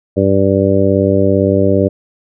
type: harmonic tone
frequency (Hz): 97.7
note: G2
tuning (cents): -5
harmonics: 1 / 2 / 3 / 4 / 5 / 6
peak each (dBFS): -16 / -16 / -16 / -16 / -16 / -16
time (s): 0.16-1.89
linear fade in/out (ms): 20
effects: none